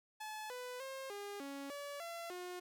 sawtooth tone with pitch steps, 860 / 497.9 / 534 / 406 / 278.3 / 572 / 678 / 359.3 Hz, A5 / B4 / C5 / G#4 / C#4 / D5 / E5 / F4, -40 / +14 / +35 / -39 / +7 / -46 / +49 / +49 cents, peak -40 dBFS, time 0.2-2.6 s, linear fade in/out 10 ms, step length 300 ms, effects none

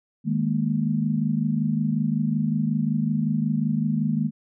sine chord, D# suspended fourth, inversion none, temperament equal, 155.56 / 207.7 / 233.1 Hz, D#3 / G#3 / A#3, 0 / 0 / 0 cents, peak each -25 dBFS, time 0.24-4.31 s, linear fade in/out 50 ms, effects none

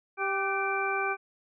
harmonic tone with a mistuned harmonic, 392 Hz, G4, in tune, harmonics 1 / 2 / 3 / 4 / 6, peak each -33 / -33 / -33 / -33 / -33 dBFS, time 0.17-1.17 s, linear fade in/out 50 ms, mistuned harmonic 4, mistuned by -40 cents, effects none

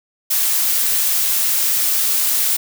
blue noise, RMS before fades -17 dBFS, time 0.3-2.57 s, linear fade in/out 10 ms, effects none

